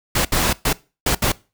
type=noise bursts at uneven times; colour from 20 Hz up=pink; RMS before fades=-18 dBFS; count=5; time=0.15-0.25 / 0.32-0.53 / 0.65-0.73 / 1.06-1.15 / 1.22-1.32 s; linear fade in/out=5 ms; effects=noise-tail reverb RT60 0.3 s tail -21 dB re dry